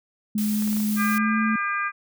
sine tone with pitch glide, 211.7 to 218.7 Hz, G#3 to A3, +33 to -10 cents, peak -21 dBFS, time 0.35-1.56 s, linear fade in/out 5 ms, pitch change +57 cents, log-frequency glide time 1.02-1.37 s
blue noise, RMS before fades -33 dBFS, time 0.38-1.18 s, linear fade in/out 0 ms
clicks, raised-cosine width 0.5 ms, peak -26 dBFS, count 5, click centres 0.623 / 0.676 / 0.729 / 0.768 / 0.802 s
harmonic tone, 401.7 Hz, G4, 42 cents sharp, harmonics 3 / 4 / 5 / 6, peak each -26 / -27 / -34 / -32 dBFS, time 0.96-1.92 s, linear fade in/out 50 ms
effects none

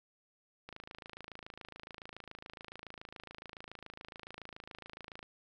click train, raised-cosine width 0.3 ms, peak -30 dBFS, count 124, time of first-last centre 0.69-5.229 s, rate 27.1 Hz, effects none

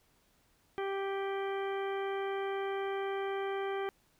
harmonic tone, 392 Hz, G4, in tune, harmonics 1 / 2 / 3 / 4 / 5 / 6 / 8, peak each -34 / -40 / -44 / -46 / -48 / -50 / -52 dBFS, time 0.78-3.89 s, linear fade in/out 0 ms, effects pink hiss -70 dBFS RMS until 4.19 s

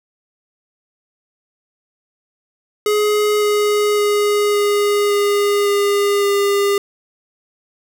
square tone with pitch steps, 419.6 / 416.7 / 413.8 / 411 / 408.1 / 405.3 / 402.5 Hz, G#4 / G#4 / G#4 / G#4 / G#4 / G#4 / G4, +18 / +6 / -6 / -18 / -30 / -42 / +46 cents, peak -14 dBFS, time 2.86-6.78 s, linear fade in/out 2 ms, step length 560 ms, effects none

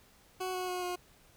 20% pulse tone with pitch steps, 370.8 / 366.5 / 362.3 / 358.2 Hz, F#4 / F#4 / F#4 / F4, +4 / -16 / -36 / +44 cents, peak -29 dBFS, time 0.4-0.96 s, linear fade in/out 10 ms, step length 140 ms, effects pink hiss -62 dBFS RMS until 1.36 s

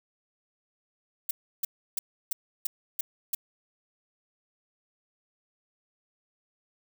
violet noise bursts, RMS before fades -28 dBFS, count 7, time 1.29-3.35 s, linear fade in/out 5 ms, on 20 ms, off 320 ms, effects none

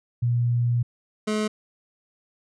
sine / 25% pulse tone pair in turn, 120 / 213.8 Hz, B2 / A3, -49 / -49 cents, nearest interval minor seventh, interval 1000 cents, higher second, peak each -19 dBFS, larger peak neither, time 0.22-0.83 / 1.27-1.48 s, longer first, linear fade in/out 10 ms, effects resampled to 22050 Hz

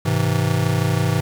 square chord, Ab augmented, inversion none, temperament just, 103.83 / 129.78 / 162.23 Hz, Ab2 / C3 / E3, 0 / -14 / -27 cents, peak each -22 dBFS, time 0.05-1.21 s, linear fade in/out 10 ms, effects 7-bit

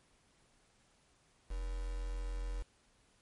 sine tone with quantisation, 43.58 Hz, F1, 3 cents flat, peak -36 dBFS, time 1.5-2.63 s, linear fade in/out 10 ms, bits 8, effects pink hiss -70 dBFS RMS until 3.21 s + MP3 48 kbps

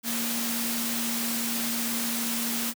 sine tone in noise, 233.1 Hz, A#3, in tune, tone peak -31 dBFS, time 0.03-2.74 s, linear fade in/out 50 ms, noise white, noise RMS -30 dBFS, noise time 0.03-2.74 s, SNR -4 dB, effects high-pass 150 Hz 12 dB/octave

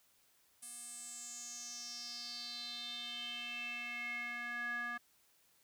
square tone with band-pass filter sweep, 239.8 Hz, A#3, 49 cents sharp, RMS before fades -44 dBFS, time 0.62-4.98 s, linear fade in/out 10 ms, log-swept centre 9600 to 1500 Hz, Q 6.5, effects white hiss -71 dBFS RMS until 5.63 s

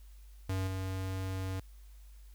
square tone with level steps, 94.6 Hz, F#2, 39 cents sharp, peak -32 / -35 dBFS, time 0.49-1.6 s, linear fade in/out 5 ms, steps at 0.67 s, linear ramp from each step 5 ms, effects added 50 Hz sine -50 dBFS peak until 2.34 s + white hiss -67 dBFS RMS until 2.34 s

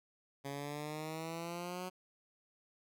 10% pulse exponential sweep, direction up, 138.5 to 184.9 Hz, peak -32 dBFS, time 0.44-1.9 s, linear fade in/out 20 ms, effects none

